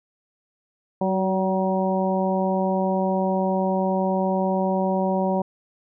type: harmonic tone with a mistuned harmonic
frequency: 189.5 Hz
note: F#3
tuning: 42 cents sharp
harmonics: 1 / 2 / 3 / 4 / 5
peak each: -23 / -28 / -25 / -28 / -29 dBFS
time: 1.01-5.42 s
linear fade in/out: 5 ms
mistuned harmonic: 2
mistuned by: -23 cents
effects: none